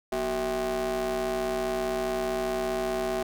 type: ring-modulated tone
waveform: 35% pulse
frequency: 137.9 Hz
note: C#3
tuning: 9 cents flat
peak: -22 dBFS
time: 0.12-3.23 s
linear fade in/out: 5 ms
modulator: 514 Hz
effects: none